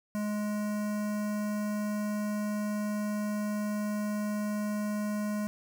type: tone with notch filter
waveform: square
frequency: 209.3 Hz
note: G#3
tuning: 14 cents sharp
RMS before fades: -32 dBFS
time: 0.15-5.47 s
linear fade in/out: 0 ms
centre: 3500 Hz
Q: 0.88
effects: none